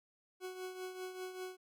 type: tone with tremolo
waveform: 40% pulse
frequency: 370 Hz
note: F#4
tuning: in tune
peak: -39 dBFS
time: 0.4-1.57 s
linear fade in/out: 50 ms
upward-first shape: triangle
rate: 5.1 Hz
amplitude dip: 65%
effects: none